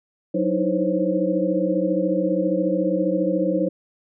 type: tone cluster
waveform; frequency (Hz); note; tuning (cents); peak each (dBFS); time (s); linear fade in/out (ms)
sine; 184.5 / 306.6 / 321.2 / 511 / 544; F#3 / D#4 / E4 / C5 / C#5; -5 / -25 / -45 / -41 / -33; -25; 0.34-3.69; 10
effects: none